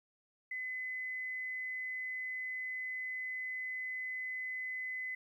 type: tone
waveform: sine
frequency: 2025 Hz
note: B6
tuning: 43 cents sharp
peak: -37 dBFS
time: 0.51-5.15 s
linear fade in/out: 5 ms
effects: 12-bit